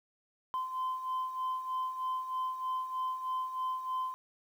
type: beating tone pair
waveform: sine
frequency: 1028 / 1031.2 Hz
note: C6 / C6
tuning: -31 / -26 cents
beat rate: 3.2 Hz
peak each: -38 / -32 dBFS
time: 0.54-4.14 s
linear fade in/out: 0 ms
effects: tanh soft clip ceiling -29 dBFS + 10-bit